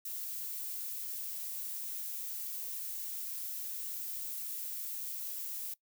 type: noise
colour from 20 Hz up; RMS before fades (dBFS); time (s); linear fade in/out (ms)
violet; -40; 0.05-5.74; 5
effects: noise-tail reverb RT60 0.1 s tail -20 dB re dry